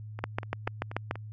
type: two click trains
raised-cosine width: 0.5 ms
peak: -13 / -24 dBFS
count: 7 / 5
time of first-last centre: 0.24-1.111 / 0.19-1.156 s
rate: 6.89 / 4.14 Hz
effects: added 107 Hz sine -39 dBFS peak until 1.32 s + MP3 64 kbps